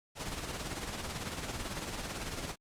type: noise with tremolo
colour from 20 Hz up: pink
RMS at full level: -37 dBFS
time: 0.15-2.56 s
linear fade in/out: 50 ms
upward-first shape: sine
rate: 18 Hz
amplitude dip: 50%
effects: low-pass 10000 Hz 12 dB/octave + Opus 48 kbps